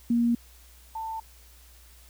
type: tone pair in turn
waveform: sine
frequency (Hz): 235.9 / 890.6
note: A#3 / A5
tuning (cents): +21 / +21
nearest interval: octave + major seventh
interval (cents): 2300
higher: second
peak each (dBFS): -20 / -31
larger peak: first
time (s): 0.1-0.35 / 0.95-1.2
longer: neither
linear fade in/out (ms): 5
effects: added 60 Hz sine -52 dBFS peak until 2.09 s + white hiss -56 dBFS RMS until 2.09 s